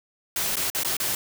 white noise with dropouts, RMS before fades -26 dBFS, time 0.36-1.15 s, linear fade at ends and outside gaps 2 ms, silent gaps 0.557-0.567 / 0.701-0.748 / 0.834-0.847 / 0.968-1 s, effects none

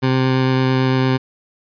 20% pulse tone with vibrato, 130.5 Hz, C3, 4 cents flat, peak -9 dBFS, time 0.02-1.18 s, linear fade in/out 20 ms, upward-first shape triangle, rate 8.9 Hz, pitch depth 10 cents each way, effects resampled to 11025 Hz

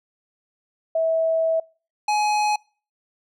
sine / square tone pair in turn, 650 / 841 Hz, E5 / G#5, -24 / +22 cents, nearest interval major third, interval 446 cents, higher second, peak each -18 / -19 dBFS, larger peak first, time 0.95-1.6 / 2.08-2.56 s, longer first, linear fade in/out 5 ms, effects noise-tail reverb RT60 0.4 s tail -26 dB re dry + low-pass 7000 Hz 12 dB/octave

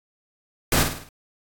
pink noise with echo, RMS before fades -19 dBFS, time 0.72-0.83 s, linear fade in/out 2 ms, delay 52 ms, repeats 5, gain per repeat -6 dB, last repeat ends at 1.09 s, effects AAC 64 kbps

